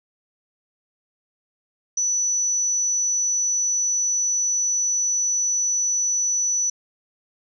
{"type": "tone", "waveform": "sine", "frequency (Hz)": 5950, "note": "F#8", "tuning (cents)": 9, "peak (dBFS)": -19, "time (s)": [1.97, 6.7], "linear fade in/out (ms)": 5, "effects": []}